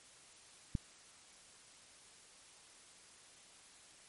click, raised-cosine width 5 ms, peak -22 dBFS, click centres 0.752 s, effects white hiss -60 dBFS RMS until 4.08 s + MP3 48 kbps

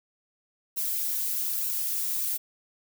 violet noise with flanger, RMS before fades -29 dBFS, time 0.76-2.38 s, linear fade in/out 20 ms, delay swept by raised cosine 0.71 to 6.01 ms, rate 1.1 Hz, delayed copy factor +0.6, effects none

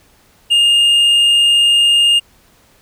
sine tone with tanh clipping, 2827 Hz, F7, 20 cents sharp, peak -9 dBFS, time 0.5-2.2 s, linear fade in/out 20 ms, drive 5 dB, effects pink hiss -51 dBFS RMS until 2.81 s

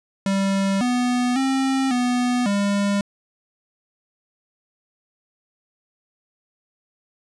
square tone with pitch steps, 195.4 / 246.8 / 267 / 246.5 / 201.2 Hz, G3 / B3 / C4 / B3 / G3, -5 / -1 / +35 / -3 / +45 cents, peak -19 dBFS, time 0.26-3.01 s, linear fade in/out 2 ms, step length 550 ms, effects resampled to 22050 Hz

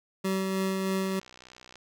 25% pulse tone with tremolo, 191 Hz, G3, 45 cents flat, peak -22 dBFS, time 0.24-1.2 s, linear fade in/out 10 ms, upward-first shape sine, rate 3.2 Hz, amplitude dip 25%
click train, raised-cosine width 0.2 ms, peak -31 dBFS, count 46, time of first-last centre 1.04-1.757 s, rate 62.8 Hz
effects none

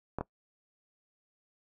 clicks, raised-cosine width 1 ms, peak -19 dBFS, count 2, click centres 0.186 / 0.21 s, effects noise-tail reverb RT60 0.1 s tail -20 dB re dry

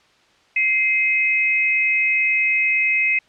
sine tone pair together, 2093 / 2542 Hz, C7 / D#7, 0 / +36 cents, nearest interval minor third, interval 336 cents, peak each -19 / -17 dBFS, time 0.56-3.19 s, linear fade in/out 5 ms, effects white hiss -56 dBFS RMS until 3.28 s + low-pass 4000 Hz 12 dB/octave

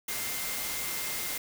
sine tone in noise, 2100 Hz, C7, 6 cents sharp, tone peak -42 dBFS, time 0.08-1.38 s, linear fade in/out 5 ms, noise white, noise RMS -34 dBFS, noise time 0.08-1.38 s, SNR -11 dB, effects none

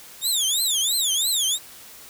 20% pulse tone with vibrato, 3583 Hz, A7, 31 cents sharp, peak -14 dBFS, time 0.21-1.59 s, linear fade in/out 50 ms, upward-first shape triangle, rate 3 Hz, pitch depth 280 cents each way, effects white hiss -44 dBFS RMS until 2.09 s

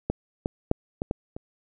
clicks, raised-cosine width 2 ms, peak -11 / -12 / -6 / -14 / -12 / -22 dBFS, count 6, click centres 0.1 / 0.459 / 0.714 / 1.019 / 1.111 / 1.365 s, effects none

